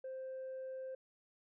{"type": "tone", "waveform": "sine", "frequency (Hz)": 523.3, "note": "C5", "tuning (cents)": 0, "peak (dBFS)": -40, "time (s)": [0.04, 0.95], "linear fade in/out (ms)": 5, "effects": ["tanh soft clip ceiling -40 dBFS"]}